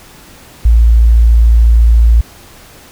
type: tone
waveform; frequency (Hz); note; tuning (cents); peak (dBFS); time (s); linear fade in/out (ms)
sine; 57; A#1; -38; -3; 0.65-2.21; 5
effects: pink hiss -38 dBFS RMS until 2.91 s